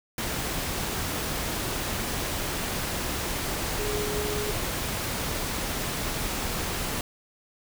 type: tone in noise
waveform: sine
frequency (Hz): 418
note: G#4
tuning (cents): +11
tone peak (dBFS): -30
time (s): 3.79-4.51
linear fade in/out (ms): 2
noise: pink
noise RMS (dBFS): -30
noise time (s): 0.18-7.01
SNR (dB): -3
effects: none